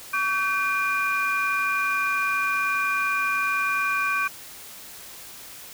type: tone cluster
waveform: sine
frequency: 1136 / 1545 / 2413 Hz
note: C#6 / G6 / D7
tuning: +42 / -26 / +46 cents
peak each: -25 dBFS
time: 0.13-4.28 s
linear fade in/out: 10 ms
effects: tanh soft clip ceiling -15 dBFS + white hiss -42 dBFS RMS until 5.73 s